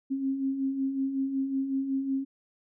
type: beating tone pair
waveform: sine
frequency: 265 / 270.4 Hz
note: C4 / C#4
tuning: +22 / -43 cents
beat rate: 5.4 Hz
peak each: -36 / -27 dBFS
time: 0.1-2.25 s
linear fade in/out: 20 ms
effects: none